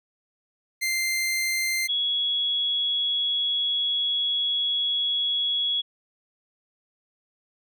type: tone pair in turn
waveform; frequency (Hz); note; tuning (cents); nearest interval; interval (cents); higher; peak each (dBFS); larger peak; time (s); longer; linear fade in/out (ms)
sawtooth / sine; 2088 / 3350; C7 / G#7; -4 / +14; minor sixth; 818; second; -20 / -22; first; 0.81-1.88 / 1.88-5.82; second; 20
effects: none

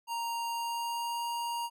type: tone with pitch glide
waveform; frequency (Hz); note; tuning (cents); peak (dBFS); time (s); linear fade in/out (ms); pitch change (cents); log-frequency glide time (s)
square; 932.3 to 941; A#5 to A#5; 0 to +16; -33; 0.07-1.7; 50; +16; 0.48-1.25
effects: none

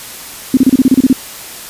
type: tone bursts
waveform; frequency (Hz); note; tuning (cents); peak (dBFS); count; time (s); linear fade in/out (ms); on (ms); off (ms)
sine; 261.2; C4; -3; -3; 10; 0.54-1.129; 2; 31; 31
effects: white hiss -29 dBFS RMS until 1.69 s + resampled to 32000 Hz

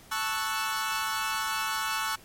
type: chord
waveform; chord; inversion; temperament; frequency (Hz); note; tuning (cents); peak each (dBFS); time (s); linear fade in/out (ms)
sawtooth; F# minor seventh; first; equal; 880 / 1108.7 / 1318.5 / 1480; A5 / C#6 / E6 / F#6; 0 / 0 / 0 / 0; -30; 0.11-2.16; 10
effects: pink hiss -53 dBFS RMS until 2.24 s + MP3 64 kbps

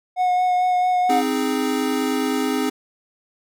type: tone with vibrato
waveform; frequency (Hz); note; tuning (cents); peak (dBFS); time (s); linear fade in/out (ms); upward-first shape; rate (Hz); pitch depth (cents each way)
triangle; 728; F#5; -28; -14; 0.16-1.23; 50; sine; 4.5; 13
type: chord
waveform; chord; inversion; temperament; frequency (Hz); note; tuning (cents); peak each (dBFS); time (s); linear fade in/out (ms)
square; Ab major; first; equal; 261.6 / 311.1 / 415.3; C4 / Eb4 / Ab4; 0 / 0 / 0; -23 / -26 / -26; 1.09-2.7; 10
effects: none

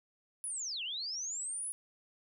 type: linear two-way sweep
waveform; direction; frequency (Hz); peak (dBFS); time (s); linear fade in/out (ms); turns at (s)
sine; down then up; 10490 to 2627 to 10490; -36; 0.44-1.72; 0; 0.83
effects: none

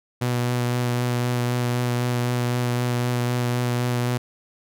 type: tone with vibrato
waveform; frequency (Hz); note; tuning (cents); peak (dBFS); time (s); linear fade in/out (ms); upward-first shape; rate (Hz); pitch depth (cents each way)
sawtooth; 122.3; B2; -16; -17; 0.21-4.18; 10; sine; 3.9; 14
effects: none

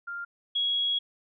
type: tone pair in turn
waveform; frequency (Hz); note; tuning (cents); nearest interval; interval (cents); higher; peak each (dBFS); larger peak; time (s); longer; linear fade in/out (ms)
sine; 1396.9 / 3322; F6 / G#7; 0 / 0; octave + minor third; 1500; second; -33 / -24; second; 0.07-0.25 / 0.55-0.99; second; 10
effects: none

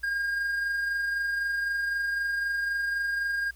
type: tone with amplitude modulation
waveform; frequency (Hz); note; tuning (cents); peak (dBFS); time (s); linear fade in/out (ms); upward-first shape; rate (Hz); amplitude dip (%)
triangle; 1617; G#6; -47; -23; 0.03-3.51; 10; sine; 23.9; 30
effects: added 60 Hz sine -51 dBFS peak until 3.55 s + white hiss -60 dBFS RMS until 3.55 s

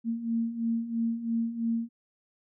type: beating tone pair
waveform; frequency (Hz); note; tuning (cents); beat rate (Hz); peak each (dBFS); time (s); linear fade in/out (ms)
sine; 227.7 / 230.7; A#3 / A#3; -40 / -18; 3; -33 / -28; 0.04-1.89; 50
effects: none

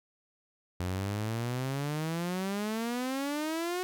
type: exponential sweep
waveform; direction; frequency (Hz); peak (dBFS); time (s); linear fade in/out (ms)
sawtooth; up; 87.8 to 370; -27; 0.8-3.83; 0
effects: none

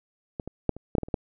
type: clicks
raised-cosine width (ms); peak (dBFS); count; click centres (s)
2; -18 / -22 / -8 / -26 / -11 / -8 / -17 / -28 / -11; 9; 0.398 / 0.476 / 0.693 / 0.766 / 0.952 / 0.983 / 1.033 / 1.085 / 1.142
effects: none

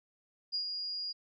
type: tone with ADSR envelope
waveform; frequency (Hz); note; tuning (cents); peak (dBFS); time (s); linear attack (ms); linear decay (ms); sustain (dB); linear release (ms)
sine; 4856; D#8; -43; -30; 0.52-1.13; 27; 97; -5; 19
effects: none

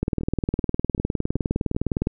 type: two click trains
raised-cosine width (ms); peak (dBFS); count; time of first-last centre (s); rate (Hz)
3; -21 / -9; 5 / 41; 0.21-1.748 / 0.03-2.071; 2.6 / 19.6
effects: none

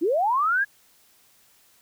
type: linear sweep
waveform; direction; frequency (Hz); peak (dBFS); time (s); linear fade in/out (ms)
sine; up; 290 to 1684; -19; 0.01-0.65; 20
effects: white hiss -59 dBFS RMS until 1.81 s

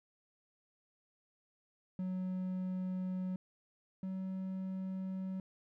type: tone pair in turn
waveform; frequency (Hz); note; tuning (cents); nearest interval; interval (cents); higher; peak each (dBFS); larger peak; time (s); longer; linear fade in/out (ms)
triangle; 185 / 188.78; F#3 / F#3; 0 / +35; unison; 35; second; -33 / -35; first; 1.99-3.36 / 4.03-5.4; neither; 2
effects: none

